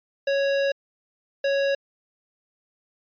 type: tone bursts at uneven times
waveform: square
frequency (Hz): 554.4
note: C#5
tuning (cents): 0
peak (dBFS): -21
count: 2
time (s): 0.27-0.72 / 1.44-1.75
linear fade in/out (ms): 5
effects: resampled to 11025 Hz